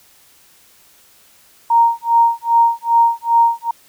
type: tone with tremolo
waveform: sine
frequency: 930 Hz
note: A#5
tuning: 4 cents flat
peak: -7 dBFS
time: 1.7-3.71 s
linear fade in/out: 5 ms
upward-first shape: sine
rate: 2.5 Hz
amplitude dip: 100%
effects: white hiss -50 dBFS RMS until 3.88 s